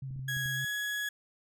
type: tone with vibrato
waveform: sine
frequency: 132.9 Hz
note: C3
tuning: 27 cents sharp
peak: -36 dBFS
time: 0.02-0.65 s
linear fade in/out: 5 ms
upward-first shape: sine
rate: 8.9 Hz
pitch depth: 26 cents each way
type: clicks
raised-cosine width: 5 ms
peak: -36 dBFS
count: 5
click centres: 0.108 / 0.161 / 0.193 / 0.369 / 0.459 s
type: tone with pitch glide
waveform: 35% pulse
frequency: 1661.2 to 1678.6 Hz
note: G#6 to G#6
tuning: 0 to +18 cents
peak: -30 dBFS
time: 0.28-1.09 s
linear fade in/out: 5 ms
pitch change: +18 cents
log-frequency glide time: 0.53-0.62 s
effects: none